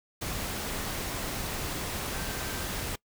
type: tone in noise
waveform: sine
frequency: 1560 Hz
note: G6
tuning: 9 cents flat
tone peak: -45 dBFS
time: 2.14-2.66 s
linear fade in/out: 10 ms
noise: pink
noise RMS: -34 dBFS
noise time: 0.21-2.96 s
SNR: -14 dB
effects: noise-tail reverb RT60 0.1 s tail -23 dB re dry